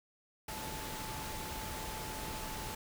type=tone in noise; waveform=sine; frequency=872 Hz; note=A5; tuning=16 cents flat; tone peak=-46 dBFS; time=0.48-2.75 s; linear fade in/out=5 ms; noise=pink; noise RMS=-42 dBFS; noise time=0.48-2.75 s; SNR=-7 dB; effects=none